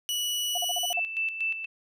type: tone with pitch glide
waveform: sawtooth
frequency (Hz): 2942 to 2962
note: F#7 to F#7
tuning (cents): -11 to +1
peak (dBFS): -24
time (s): 0.09-0.93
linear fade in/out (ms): 0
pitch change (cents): +12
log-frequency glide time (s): 0.67-0.76
type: tone bursts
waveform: sine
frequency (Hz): 710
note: F5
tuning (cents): +28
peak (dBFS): -29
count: 7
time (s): 0.55-0.997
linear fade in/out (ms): 5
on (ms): 27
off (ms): 43
type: tone with tremolo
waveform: sine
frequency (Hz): 2651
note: E7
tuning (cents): +9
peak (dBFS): -25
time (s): 0.93-1.66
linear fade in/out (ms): 20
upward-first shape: square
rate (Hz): 4.2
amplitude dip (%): 60
effects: none